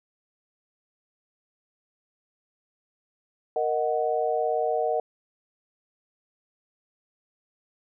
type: chord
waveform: sine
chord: D# minor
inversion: second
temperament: equal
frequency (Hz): 466.2 / 622.3 / 740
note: A#4 / D#5 / F#5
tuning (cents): 0 / 0 / 0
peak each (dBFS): -27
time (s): 3.56-5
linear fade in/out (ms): 2
effects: none